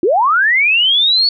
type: linear sweep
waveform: sine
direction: up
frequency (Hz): 311.1 to 4477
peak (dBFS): -9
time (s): 0.03-1.29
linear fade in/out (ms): 2
effects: none